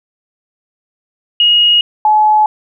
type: tone pair in turn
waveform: sine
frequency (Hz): 2879 / 854.1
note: F#7 / G#5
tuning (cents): -48 / +48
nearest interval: octave + major sixth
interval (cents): 2104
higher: first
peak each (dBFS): -6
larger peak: neither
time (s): 1.4-1.81 / 2.05-2.46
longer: neither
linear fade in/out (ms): 2
effects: none